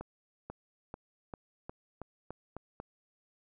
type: accelerating click train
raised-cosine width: 1 ms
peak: -27 dBFS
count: 9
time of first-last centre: 0.01-2.801 s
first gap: 490 ms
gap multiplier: 0.9
effects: none